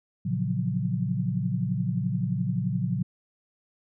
sine chord, Gb major seventh, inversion first, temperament just, 115.62 / 138.75 / 173.43 / 185 Hz, Bb2 / Db3 / F3 / Gb3, -14 / +2 / -12 / 0 cents, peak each -30 dBFS, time 0.25-3.03 s, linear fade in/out 10 ms, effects none

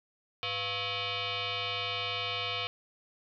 sine tone with frequency modulation, 103.83 Hz, G#2, in tune, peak -31 dBFS, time 0.43-2.67 s, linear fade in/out 0 ms, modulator 599 Hz, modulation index 6.1, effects none

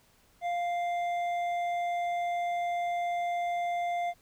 sine tone with hard clipping, 698.5 Hz, F5, in tune, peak -30 dBFS, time 0.41-4.14 s, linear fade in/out 50 ms, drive 7 dB, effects pink hiss -64 dBFS RMS until 4.21 s

